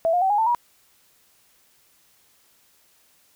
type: tone with pitch steps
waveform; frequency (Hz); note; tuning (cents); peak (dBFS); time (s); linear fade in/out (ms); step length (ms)
sine; 659.3 / 710.7 / 766.1 / 825.9 / 890.3 / 959.7; E5 / F5 / G5 / G#5 / A5 / B5; 0 / +30 / -40 / -10 / +20 / -50; -17; 0.05-0.548; 0; 83
effects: white hiss -60 dBFS RMS until 3.35 s